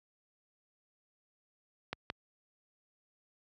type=clicks; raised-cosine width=0.3 ms; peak=-19 dBFS; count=2; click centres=1.93 / 2.101 s; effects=high-pass 60 Hz 12 dB/octave